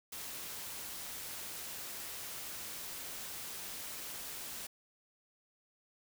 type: noise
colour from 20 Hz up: white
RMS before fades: -44 dBFS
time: 0.12-4.67 s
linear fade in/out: 5 ms
effects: none